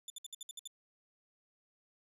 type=tone bursts; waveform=20% pulse; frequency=3520 Hz; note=A7; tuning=in tune; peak=-37 dBFS; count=8; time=0.08-0.675 s; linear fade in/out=2 ms; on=21 ms; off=61 ms; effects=none